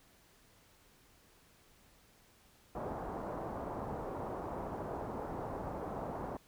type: low-pass noise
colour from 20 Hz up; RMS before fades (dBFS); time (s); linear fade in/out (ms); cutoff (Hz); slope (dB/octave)
white; -41; 2.75-6.37; 2; 940; 24
effects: pink hiss -65 dBFS RMS until 6.47 s